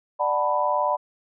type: chord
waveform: sine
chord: B minor seventh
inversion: first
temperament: just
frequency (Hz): 592.7 / 740.8 / 889 / 987.8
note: D5 / F#5 / A5 / B5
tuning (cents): +16 / +2 / +18 / 0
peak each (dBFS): -25 / -28 / -28 / -23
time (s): 0.19-0.97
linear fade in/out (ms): 20
effects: none